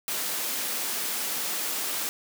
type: high-pass noise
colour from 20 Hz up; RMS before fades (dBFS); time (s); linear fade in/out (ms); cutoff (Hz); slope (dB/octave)
white; -30; 0.08-2.09; 0; 180; 24
effects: none

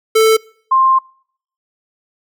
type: tone pair in turn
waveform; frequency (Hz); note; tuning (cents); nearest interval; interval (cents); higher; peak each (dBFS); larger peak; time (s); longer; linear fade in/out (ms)
square / sine; 441.5 / 1054.9; A4 / C6; +6 / +14; octave + minor third; 1508; second; -8; neither; 0.15-0.37 / 0.71-0.99; second; 10
effects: noise-tail reverb RT60 0.6 s tail -25 dB re dry

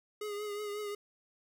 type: tone with vibrato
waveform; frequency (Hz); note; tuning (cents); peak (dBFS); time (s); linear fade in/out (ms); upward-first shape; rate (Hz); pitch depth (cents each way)
square; 415.3; G#4; 0; -37; 0.21-0.95; 5; triangle; 5.5; 42
effects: none

